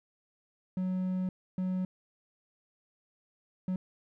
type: tone bursts at uneven times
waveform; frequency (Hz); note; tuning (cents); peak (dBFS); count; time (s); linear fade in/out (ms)
triangle; 185; F#3; 0; -27; 3; 0.77-1.29 / 1.58-1.85 / 3.68-3.76; 2
effects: none